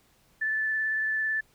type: tone with vibrato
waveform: sine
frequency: 1751 Hz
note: A6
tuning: 9 cents flat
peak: -25 dBFS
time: 0.41-1.41 s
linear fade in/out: 10 ms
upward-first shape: triangle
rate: 18 Hz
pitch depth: 15 cents each way
effects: pink hiss -64 dBFS RMS until 1.54 s